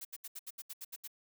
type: noise bursts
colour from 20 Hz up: blue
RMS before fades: -44 dBFS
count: 10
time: 0.01-1.077 s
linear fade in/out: 10 ms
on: 41 ms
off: 73 ms
effects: none